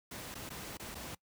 pink noise with dropouts, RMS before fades -44 dBFS, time 0.11-1.15 s, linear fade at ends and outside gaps 5 ms, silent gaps 0.344-0.352 / 0.493-0.502 / 0.772-0.796 / 0.946-0.952 s, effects noise-tail reverb RT60 0.1 s tail -22 dB re dry + high-pass 60 Hz 12 dB/octave

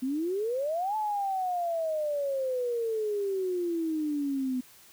sine exponential two-way sweep, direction up then down, 250 to 872 to 250 Hz, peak -27 dBFS, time 0.02-4.61 s, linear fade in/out 10 ms, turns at 0.96 s, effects white hiss -55 dBFS RMS until 4.92 s

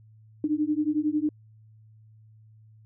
sine beating tone pair, 297.1 / 308.1 Hz, D4 / D#4, +20 / -17 cents, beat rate 11 Hz, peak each -26 dBFS, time 0.44-1.29 s, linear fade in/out 2 ms, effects added 109 Hz sine -51 dBFS peak until 2.85 s

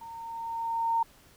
sine tone with level ramp, 917 Hz, A#5, 29 cents flat, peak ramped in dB -41 to -22 dBFS, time 0.01-1.03 s, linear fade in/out 5 ms, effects pink hiss -58 dBFS RMS until 1.36 s

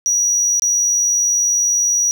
triangle tone with dropouts, 5800 Hz, F#8, 35 cents flat, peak -12 dBFS, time 0.06-2.11 s, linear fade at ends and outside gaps 0 ms, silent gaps 0.596-0.621 s, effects none

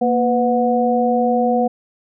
sine tone cluster, 235 / 498.5 / 730 Hz, A#3 / B4 / F#5, +14 / +16 / -24 cents, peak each -18 dBFS, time 0.01-1.68 s, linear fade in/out 10 ms, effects none

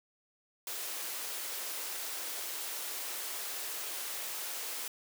white high-pass noise, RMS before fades -39 dBFS, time 0.67-4.88 s, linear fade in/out 2 ms, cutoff 330 Hz, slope 24 dB/octave, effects none

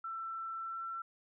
sine tone with pitch glide, 1337 to 1346.3 Hz, E6 to E6, +24 to +36 cents, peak -38 dBFS, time 0.04-1.02 s, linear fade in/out 5 ms, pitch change +12 cents, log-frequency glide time 0.58-0.81 s, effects none

